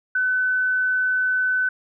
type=tone; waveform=sine; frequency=1509 Hz; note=F#6; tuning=34 cents sharp; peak=-18 dBFS; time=0.15-1.69 s; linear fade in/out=5 ms; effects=none